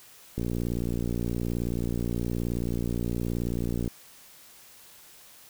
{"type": "click train", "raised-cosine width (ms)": 3, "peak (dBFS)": -17, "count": 207, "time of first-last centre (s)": [0.38, 3.877], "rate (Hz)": 58.9, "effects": ["white hiss -52 dBFS RMS until 5.49 s"]}